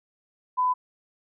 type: tone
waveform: sine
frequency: 1003 Hz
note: B5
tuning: 26 cents sharp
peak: -20 dBFS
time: 0.57-0.74 s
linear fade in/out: 20 ms
effects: none

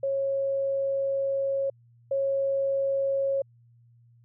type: tone pair in turn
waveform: sine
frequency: 547 / 547 Hz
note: C#5 / C#5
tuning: -23 / -23 cents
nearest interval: unison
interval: 0 cents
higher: neither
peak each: -24 / -23 dBFS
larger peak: second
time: 0.03-1.7 / 2.11-3.42 s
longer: first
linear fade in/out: 5 ms
effects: added 118 Hz sine -55 dBFS peak until 4.24 s

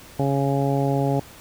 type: harmonic tone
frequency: 138.59 Hz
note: C#3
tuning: in tune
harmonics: 1 / 2 / 3 / 4 / 5 / 6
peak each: -22 / -25 / -27 / -28 / -29 / -30 dBFS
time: 0.19-1.2 s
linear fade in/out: 5 ms
effects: pink hiss -45 dBFS RMS until 1.4 s

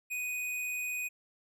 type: tone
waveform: square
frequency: 2489 Hz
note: D#7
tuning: in tune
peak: -34 dBFS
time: 0.1-1.09 s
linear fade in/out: 20 ms
effects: none

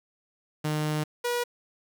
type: tone pair in turn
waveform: sawtooth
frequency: 152.5 / 483.1 Hz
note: D#3 / B4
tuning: -34 / -38 cents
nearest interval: octave + minor sixth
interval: 1996 cents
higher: second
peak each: -22 dBFS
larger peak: neither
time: 0.64-1.04 / 1.24-1.44 s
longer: first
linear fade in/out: 10 ms
effects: 8-bit

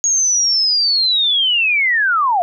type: linear sweep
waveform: sine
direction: down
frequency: 6645 to 670 Hz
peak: -12 dBFS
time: 0.04-2.42 s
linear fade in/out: 0 ms
effects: none

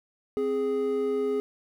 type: tone pair together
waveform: triangle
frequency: 261.9 / 415.8 Hz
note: C4 / G#4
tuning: +2 / +2 cents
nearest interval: minor sixth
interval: 800 cents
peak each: -30 / -23 dBFS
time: 0.37-1.4 s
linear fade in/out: 0 ms
effects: 10-bit

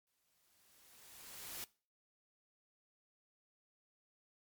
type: noise with exponential growth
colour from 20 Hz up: white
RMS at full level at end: -44 dBFS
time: 0.07-1.64 s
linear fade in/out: 0 ms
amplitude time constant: 340 ms
effects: noise-tail reverb RT60 0.4 s tail -22 dB re dry + MP3 96 kbps

